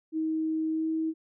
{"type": "tone with pitch glide", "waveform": "sine", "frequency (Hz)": [317, 319.9], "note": ["D#4", "D#4"], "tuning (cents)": [32, 48], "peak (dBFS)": -26, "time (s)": [0.12, 1.14], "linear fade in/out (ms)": 50, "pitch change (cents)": 16, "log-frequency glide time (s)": [0.7, 0.88], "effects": []}